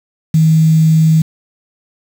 sine tone with quantisation, 158.9 Hz, D#3, 37 cents sharp, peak -6 dBFS, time 0.34-1.22 s, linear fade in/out 5 ms, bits 5, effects none

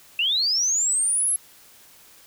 sine linear sweep, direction up, 2637 to 11175 Hz, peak -19 dBFS, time 0.19-1.36 s, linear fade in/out 2 ms, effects white hiss -51 dBFS RMS until 2.26 s

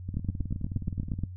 two click trains, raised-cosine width 5 ms, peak -17 / -23 dBFS, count 10 / 22, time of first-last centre 0.17-1.236 / 0.09-1.189 s, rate 8.44 / 19.1 Hz, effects noise-tail reverb RT60 0.1 s tail -17 dB re dry + added 91 Hz sine -38 dBFS peak until 1.36 s

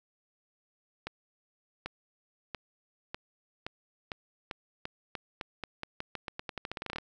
accelerating click train, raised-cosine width 0.3 ms, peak -20 dBFS, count 27, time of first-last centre 1.07-6.984 s, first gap 790 ms, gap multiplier 0.87, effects none

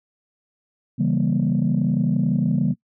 sine chord, C# diminished seventh, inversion none, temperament equal with one note detuned, 138.59 / 164.81 / 196 / 236.5 Hz, C#3 / E3 / G3 / Bb3, 0 / 0 / 0 / +25 cents, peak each -22 dBFS, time 0.98-2.74 s, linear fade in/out 20 ms, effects noise-tail reverb RT60 0.1 s tail -19 dB re dry + tanh soft clip ceiling -11 dBFS

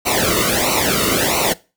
pink noise with flanger, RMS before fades -17 dBFS, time 0.05-1.54 s, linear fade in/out 20 ms, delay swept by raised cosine 0.59 to 1.25 ms, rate 1.5 Hz, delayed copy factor -1, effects noise-tail reverb RT60 0.3 s tail -21 dB re dry

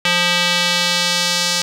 square tone with band-pass filter sweep, 176.1 Hz, F3, 15 cents sharp, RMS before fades -17 dBFS, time 0.05-1.62 s, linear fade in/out 2 ms, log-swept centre 3000 to 5100 Hz, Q 1.5, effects none

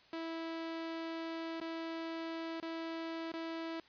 sawtooth tone with dropouts, 327.9 Hz, E4, 9 cents flat, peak -35 dBFS, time 0.13-3.8 s, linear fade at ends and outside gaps 2 ms, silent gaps 1.602-1.613 / 2.601-2.626 / 3.319-3.338 s, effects white hiss -63 dBFS RMS until 3.88 s + resampled to 11025 Hz

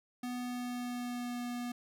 square tone with pitch glide, 246.9 to 242.9 Hz, B3 to B3, 0 to -29 cents, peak -37 dBFS, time 0.23-1.72 s, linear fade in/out 5 ms, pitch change -29 cents, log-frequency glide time 0.38-1.43 s, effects none

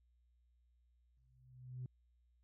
sine tone with exponential growth, 126.6 Hz, B2, 43 cents sharp, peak -39 dBFS, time 1.17-1.86 s, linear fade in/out 2 ms, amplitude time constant 150 ms, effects tanh soft clip ceiling -38 dBFS + added 60 Hz sine -70 dBFS peak until 2.43 s

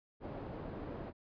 white low-pass noise, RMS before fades -44 dBFS, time 0.2-1.13 s, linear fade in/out 50 ms, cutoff 490 Hz, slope 12 dB/octave, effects resampled to 11025 Hz

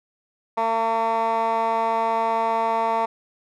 15% pulse tone with band-pass filter, 226.3 Hz, A3, 49 cents sharp, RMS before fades -22 dBFS, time 0.57-3.06 s, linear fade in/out 10 ms, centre 950 Hz, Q 2.6, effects none

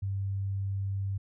sine tone, 98 Hz, G2, in tune, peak -29 dBFS, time 0.02-1.18 s, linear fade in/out 10 ms, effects none

